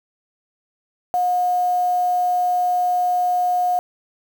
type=tone with quantisation; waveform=sine; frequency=720 Hz; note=F#5; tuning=47 cents flat; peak=-16 dBFS; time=1.14-3.79 s; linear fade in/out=0 ms; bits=6; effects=none